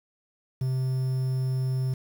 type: tone with quantisation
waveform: triangle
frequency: 130 Hz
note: C3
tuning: 11 cents flat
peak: -22 dBFS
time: 0.61-1.94 s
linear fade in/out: 5 ms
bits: 8
effects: none